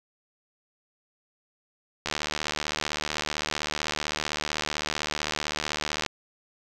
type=click train; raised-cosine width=0.2 ms; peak=-10 dBFS; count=304; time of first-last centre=2.06-6.063 s; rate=75.7 Hz; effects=none